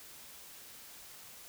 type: silence
effects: white hiss -52 dBFS RMS until 1.48 s